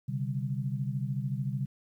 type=chord; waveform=sine; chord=C suspended second; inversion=none; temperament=equal with one note detuned; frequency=130.81 / 144.39 / 196 Hz; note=C3 / D3 / G3; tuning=0 / -29 / 0 cents; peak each=-32 / -34 / -37 dBFS; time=0.08-1.66 s; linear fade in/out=10 ms; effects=11-bit